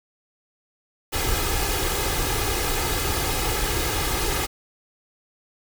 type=noise with comb filter; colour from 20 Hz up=pink; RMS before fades=-24 dBFS; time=1.12-4.47 s; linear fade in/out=20 ms; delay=2.4 ms; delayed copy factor=+0.65; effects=none